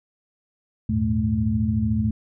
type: tone cluster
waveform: sine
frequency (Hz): 79.2 / 101.6 / 115.2 / 217.7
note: D#2 / G#2 / A#2 / A3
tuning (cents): +31 / -38 / -20 / -18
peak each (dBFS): -27 / -26 / -26 / -22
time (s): 0.89-2.11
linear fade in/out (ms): 5
effects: none